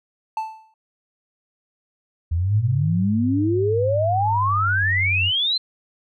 triangle tone with exponential decay, 880 Hz, A5, in tune, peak -18 dBFS, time 0.37-0.74 s, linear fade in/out 2 ms, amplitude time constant 79 ms
sine exponential sweep, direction up, 79.2 to 4178 Hz, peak -18 dBFS, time 2.31-5.58 s, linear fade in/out 10 ms
sine tone with pitch glide, 102.8 to 93.73 Hz, G#2 to F#2, -17 to +23 cents, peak -22 dBFS, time 2.5-5.32 s, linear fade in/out 50 ms, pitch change -160 cents, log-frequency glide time 4.28-5.04 s
effects none

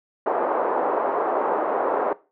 pink band-pass noise, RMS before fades -23 dBFS, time 0.26-2.13 s, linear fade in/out 2 ms, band 400 to 1100 Hz, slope 24 dB/octave, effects noise-tail reverb RT60 0.3 s tail -19 dB re dry

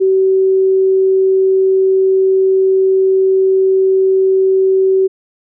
sine tone, 381.2 Hz, G4, 48 cents flat, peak -8 dBFS, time 0-5.08 s, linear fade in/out 20 ms, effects none

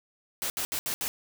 white noise bursts at uneven times, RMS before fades -31 dBFS, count 5, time 0.42-0.5 / 0.57-0.65 / 0.72-0.79 / 0.86-0.94 / 1.01-1.08 s, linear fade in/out 0 ms, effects none

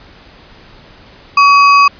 sine tone with sample-and-hold, 1133 Hz, C#6, 37 cents sharp, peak -3 dBFS, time 1.37-1.88 s, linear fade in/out 5 ms, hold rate 3675 Hz, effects pink hiss -40 dBFS RMS until 1.99 s + resampled to 11025 Hz

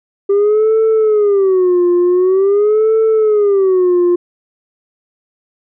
sine tone with vibrato, 394.9 Hz, G4, 13 cents sharp, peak -6 dBFS, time 0.29-4.16 s, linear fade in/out 10 ms, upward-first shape sine, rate 0.46 Hz, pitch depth 200 cents each way, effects tanh soft clip ceiling -7 dBFS

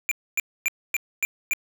square tone bursts, 2379 Hz, D7, 22 cents sharp, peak -21 dBFS, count 6, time 0.09-1.534 s, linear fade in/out 0 ms, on 24 ms, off 260 ms, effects none

